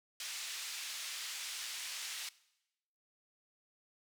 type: band-pass noise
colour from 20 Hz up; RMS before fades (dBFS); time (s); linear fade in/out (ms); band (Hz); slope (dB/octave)
pink; -43; 0.2-2.29; 2; 2600 to 8400; 12
effects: noise-tail reverb RT60 0.9 s tail -20 dB re dry